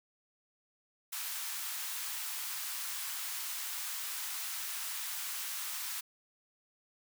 white high-pass noise, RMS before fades -39 dBFS, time 1.12-6.01 s, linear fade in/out 10 ms, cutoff 910 Hz, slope 24 dB/octave, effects none

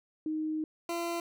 sine / 20% pulse tone pair in turn, 311.3 / 340.6 Hz, D#4 / F4, +1 / -43 cents, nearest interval major second, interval 156 cents, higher second, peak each -30 / -27 dBFS, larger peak second, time 0.26-0.64 / 0.89-1.2 s, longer first, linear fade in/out 2 ms, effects none

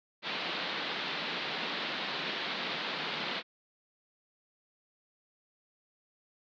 white band-pass noise, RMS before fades -36 dBFS, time 0.22-3.43 s, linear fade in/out 50 ms, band 150 to 4200 Hz, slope 48 dB/octave, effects none

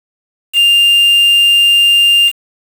triangle tone with quantisation, 2800 Hz, F7, 4 cents sharp, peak -4 dBFS, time 0.53-2.32 s, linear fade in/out 50 ms, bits 4, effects none

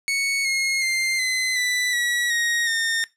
sawtooth tone with pitch steps, 2217 / 2156 / 2097 / 2040 / 1984.3 / 1930 / 1877.2 / 1825.9 Hz, C#7 / C#7 / C7 / C7 / B6 / B6 / A#6 / A#6, 0 / -49 / +3 / -44 / +8 / -40 / +12 / -36 cents, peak -17 dBFS, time 0.08-3.04 s, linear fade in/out 0 ms, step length 370 ms, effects noise-tail reverb RT60 0.2 s tail -19 dB re dry + low-pass 10000 Hz 12 dB/octave

